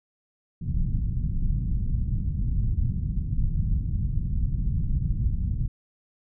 pink low-pass noise, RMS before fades -25 dBFS, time 0.61-5.68 s, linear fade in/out 10 ms, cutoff 160 Hz, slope 24 dB/octave, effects none

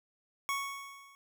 25% pulse tone with level ramp, 1108.7 Hz, C#6, in tune, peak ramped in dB -26 to -53 dBFS, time 0.49-1.15 s, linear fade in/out 0 ms, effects none

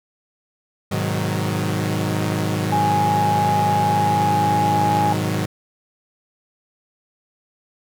sawtooth chord, G# minor seventh, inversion none, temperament equal with one note detuned, 103.83 / 126.5 / 155.56 / 185 Hz, G#2 / B2 / D#3 / F#3, 0 / +42 / 0 / 0 cents, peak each -20 / -25 / -21 / -22 dBFS, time 0.91-5.46 s, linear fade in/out 10 ms
sine tone, 830.6 Hz, G#5, in tune, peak -17 dBFS, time 2.72-5.13 s, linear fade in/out 5 ms
effects none

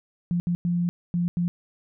sine tone bursts at uneven times, 174 Hz, F3, 6 cents flat, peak -21 dBFS, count 5, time 0.31-0.4 / 0.47-0.55 / 0.65-0.89 / 1.14-1.28 / 1.37-1.48 s, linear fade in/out 0 ms, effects none

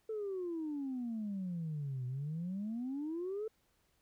sine exponential two-way sweep, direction down then up, 447.4 to 123.47 to 447.4 Hz, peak -35 dBFS, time 0.09-3.48 s, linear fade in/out 5 ms, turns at 2.06 s, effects tanh soft clip ceiling -33 dBFS + pink hiss -75 dBFS RMS until 4.01 s

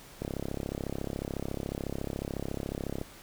click train, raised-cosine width 2 ms, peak -20 dBFS, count 96, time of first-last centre 0.22-3.014 s, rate 34 Hz, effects pink hiss -51 dBFS RMS until 3.22 s

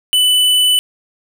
square tone, 2990 Hz, F#7, 17 cents sharp, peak -10 dBFS, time 0.13-0.79 s, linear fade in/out 0 ms, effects 7-bit

